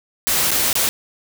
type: noise with dropouts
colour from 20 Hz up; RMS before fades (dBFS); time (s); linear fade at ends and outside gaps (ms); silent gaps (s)
white; -18; 0.27-0.89; 0; 0.507-0.515 / 0.729-0.754
effects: none